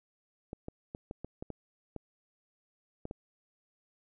clicks, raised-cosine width 2 ms, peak -26 dBFS, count 10, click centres 0.531 / 0.684 / 0.949 / 1.111 / 1.246 / 1.425 / 1.503 / 1.963 / 3.054 / 3.111 s, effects none

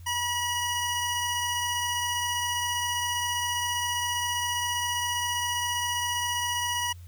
25% pulse tone pair together, 965 / 2910 Hz, B5 / F#7, -40 / -29 cents, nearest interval octave + perfect fifth, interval 1911 cents, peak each -25 / -27 dBFS, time 0.06-6.93 s, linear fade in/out 10 ms, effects added 87 Hz sine -42 dBFS peak until 7.07 s + white hiss -60 dBFS RMS until 7.07 s

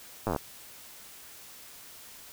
slowing click train, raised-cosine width 1 ms, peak -15 dBFS, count 9, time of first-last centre 0.27-0.362 s, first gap 9 ms, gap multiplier 1.07, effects white hiss -49 dBFS RMS until 2.32 s

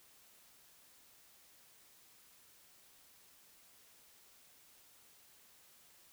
silence, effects white hiss -64 dBFS RMS until 6.12 s

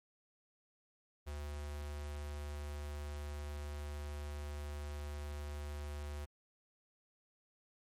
square tone with notch filter, 73.42 Hz, D2, in tune, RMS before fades -43 dBFS, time 1.26-6.26 s, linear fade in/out 20 ms, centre 190 Hz, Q 1.3, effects MP3 64 kbps

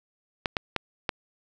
clicks, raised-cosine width 0.3 ms, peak -9 dBFS, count 4, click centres 0.458 / 0.568 / 0.763 / 1.092 s, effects none

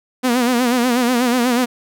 sawtooth tone with vibrato, 245.3 Hz, B3, 12 cents flat, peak -10 dBFS, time 0.23-1.66 s, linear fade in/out 20 ms, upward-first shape sine, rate 8.2 Hz, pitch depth 84 cents each way, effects none

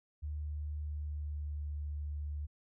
sine tone with pitch glide, 74.8 to 73.81 Hz, D2 to D2, +32 to +9 cents, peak -36 dBFS, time 0.22-2.47 s, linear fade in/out 20 ms, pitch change -23 cents, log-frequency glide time 0.81-1.65 s, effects none

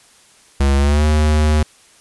square tone with pitch glide, 69.1 to 76.23 Hz, C#2 to D#2, -5 to -35 cents, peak -12 dBFS, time 0.6-1.63 s, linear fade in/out 5 ms, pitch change +170 cents, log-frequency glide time 0.76-1.06 s, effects white hiss -49 dBFS RMS until 2 s + resampled to 24000 Hz

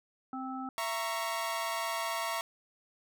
harmonic tone, 261.6 Hz, C4, in tune, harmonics 1 / 3 / 5, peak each -38 / -41 / -42 dBFS, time 0.33-0.69 s, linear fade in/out 2 ms
sawtooth chord, A# diminished, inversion second, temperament equal with one note detuned, 668.8 / 932.3 / 1108.7 Hz, E5 / A#5 / C#6, +25 / 0 / 0 cents, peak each -33 dBFS, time 0.78-2.41 s, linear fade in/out 0 ms
effects none

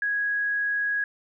sine tone, 1659 Hz, G#6, 2 cents flat, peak -23 dBFS, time 0.02-1.04 s, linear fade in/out 2 ms, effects none

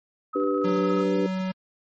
sine tone with tremolo, 1277 Hz, D#6, 45 cents sharp, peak -29 dBFS, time 0.33-1.04 s, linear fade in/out 10 ms, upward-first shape square, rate 14 Hz, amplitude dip 30%
sine chord, G major, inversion second, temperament equal with one note detuned, 293.7 / 389.5 / 493.9 Hz, D4 / G4 / B4, 0 / -11 / 0 cents, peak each -26 dBFS, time 0.35-1.27 s, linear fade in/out 10 ms
square tone with pitch glide, 185 to 187.37 Hz, F#3 to F#3, 0 to +22 cents, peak -26 dBFS, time 0.64-1.52 s, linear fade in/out 10 ms, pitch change +22 cents, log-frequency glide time 0.83-1.03 s
blue noise, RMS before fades -40 dBFS, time 0.64-1.2 s, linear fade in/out 0 ms
effects low-pass 4000 Hz 12 dB/octave + MP3 32 kbps

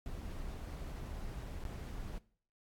brown noise with dropouts, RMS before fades -43 dBFS, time 0.06-2.18 s, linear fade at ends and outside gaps 0 ms, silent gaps 1.638-1.652 s, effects noise-tail reverb RT60 0.5 s tail -20 dB re dry + AAC 64 kbps

